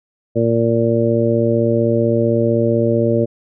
harmonic tone, 115.7 Hz, A#2, 13 cents flat, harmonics 1 / 2 / 3 / 4 / 5, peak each -19 / -19 / -19 / -19 / -19 dBFS, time 0.35-3.26 s, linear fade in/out 20 ms, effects none

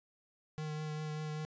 square tone with vibrato, 153.5 Hz, D#3, 23 cents flat, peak -38 dBFS, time 0.58-1.45 s, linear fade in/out 0 ms, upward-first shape triangle, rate 5.1 Hz, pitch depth 18 cents each way, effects resampled to 16000 Hz

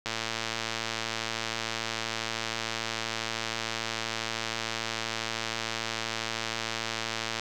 click train, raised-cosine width 0.2 ms, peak -13 dBFS, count 830, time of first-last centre 0.06-7.396 s, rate 113 Hz, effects none

